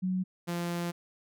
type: tone pair in turn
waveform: sine / sawtooth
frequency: 185.2 / 172.7 Hz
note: F#3 / F3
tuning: +2 / -19 cents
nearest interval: minor second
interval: 121 cents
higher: first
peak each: -27 dBFS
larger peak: neither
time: 0.02-0.24 / 0.47-0.92 s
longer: second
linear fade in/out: 20 ms
effects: none